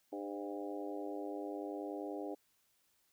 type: harmonic tone with a mistuned harmonic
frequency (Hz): 100.6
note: G2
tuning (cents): +45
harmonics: 3 / 4 / 5 / 6 / 7 / 8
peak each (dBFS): -43 / -45 / -47 / -49 / -50 / -51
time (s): 0.12-2.35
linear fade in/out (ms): 10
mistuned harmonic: 5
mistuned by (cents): +36
effects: white hiss -75 dBFS RMS until 3.12 s

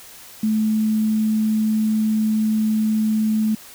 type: tone with quantisation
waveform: sine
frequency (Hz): 217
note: A3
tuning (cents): -24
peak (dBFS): -16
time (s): 0.43-3.55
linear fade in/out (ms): 5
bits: 7
effects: white hiss -42 dBFS RMS until 3.74 s

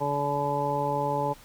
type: harmonic tone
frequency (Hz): 143.4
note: D3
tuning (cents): -41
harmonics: 1 / 2 / 3 / 4 / 6 / 7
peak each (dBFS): -33 / -36 / -33 / -31 / -28 / -35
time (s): 0-1.34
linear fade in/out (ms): 20
effects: pink hiss -52 dBFS RMS until 1.44 s

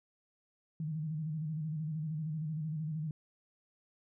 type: tone with vibrato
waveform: sine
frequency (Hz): 155.56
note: D#3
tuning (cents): 0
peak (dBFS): -34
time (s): 0.8-3.11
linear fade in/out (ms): 2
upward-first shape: square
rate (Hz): 13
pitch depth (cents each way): 60
effects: none

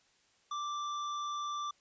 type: tone with tanh clipping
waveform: sine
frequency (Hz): 1175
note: D6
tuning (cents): +1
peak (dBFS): -37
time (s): 0.51-1.71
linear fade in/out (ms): 5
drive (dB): 16
effects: white hiss -69 dBFS RMS until 1.8 s + resampled to 16000 Hz

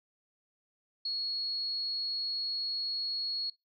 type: tone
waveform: sine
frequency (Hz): 4332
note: C#8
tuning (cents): -41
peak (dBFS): -31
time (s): 1.05-3.5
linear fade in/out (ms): 5
effects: noise-tail reverb RT60 0.2 s tail -23 dB re dry

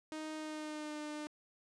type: tone with pitch glide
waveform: sawtooth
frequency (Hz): 311.1 to 300.7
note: D#4 to D4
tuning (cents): 0 to +41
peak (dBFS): -37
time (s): 0.12-1.27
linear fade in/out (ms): 0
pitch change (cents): -59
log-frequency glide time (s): 0.35-0.97
effects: resampled to 22050 Hz

